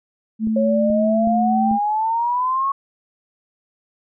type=tone; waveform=sine; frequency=220 Hz; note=A3; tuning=in tune; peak=-17 dBFS; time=0.39-1.79 s; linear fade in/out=50 ms
type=clicks; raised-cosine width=3 ms; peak=-21 dBFS; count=4; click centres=0.472 / 0.902 / 1.273 / 1.713 s
type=exponential sweep; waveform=sine; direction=up; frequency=544 to 1108.7 Hz; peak=-17 dBFS; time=0.56-2.72 s; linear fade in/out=5 ms
effects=none